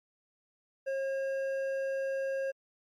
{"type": "tone with hard clipping", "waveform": "triangle", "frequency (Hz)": 540, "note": "C#5", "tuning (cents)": -45, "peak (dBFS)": -32, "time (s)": [0.86, 2.52], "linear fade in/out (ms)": 20, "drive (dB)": 11, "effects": ["MP3 64 kbps"]}